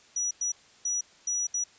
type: tone bursts at uneven times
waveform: sine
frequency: 5850 Hz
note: F#8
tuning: 21 cents flat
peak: -26 dBFS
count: 5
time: 0.16-0.31 / 0.41-0.52 / 0.85-1.01 / 1.27-1.47 / 1.54-1.64 s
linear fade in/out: 5 ms
effects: white hiss -57 dBFS RMS until 1.78 s + resampled to 16000 Hz